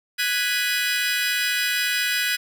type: chord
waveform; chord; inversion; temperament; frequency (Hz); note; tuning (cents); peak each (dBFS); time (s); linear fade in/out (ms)
25% pulse; G# minor seventh; third; equal; 1480 / 1661.2 / 1975.5 / 2489; F#6 / G#6 / B6 / D#7; 0 / 0 / 0 / 0; -23; 0.18-2.37; 20
effects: none